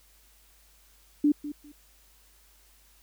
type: tone with echo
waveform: sine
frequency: 293.7 Hz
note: D4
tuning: in tune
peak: -18 dBFS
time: 1.24-1.32 s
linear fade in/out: 5 ms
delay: 200 ms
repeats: 2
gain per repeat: -14 dB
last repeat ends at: 1.72 s
effects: added 50 Hz sine -61 dBFS peak until 3.02 s + white hiss -61 dBFS RMS until 3.02 s